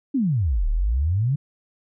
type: exponential two-way sweep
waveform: sine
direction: down then up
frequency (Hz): 294.1 to 35.16 to 148.6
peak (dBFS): -18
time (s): 0.14-1.36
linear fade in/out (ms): 10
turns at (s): 0.68
effects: none